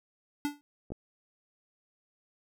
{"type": "tone with exponential decay", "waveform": "square", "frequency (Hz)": 290.6, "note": "D4", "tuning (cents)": -18, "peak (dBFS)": -26, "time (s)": [0.45, 0.61], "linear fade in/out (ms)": 0, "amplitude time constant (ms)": 33}
{"type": "clicks", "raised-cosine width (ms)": 2, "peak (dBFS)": [-32, -24], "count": 2, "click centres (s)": [0.904, 0.92]}
{"effects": []}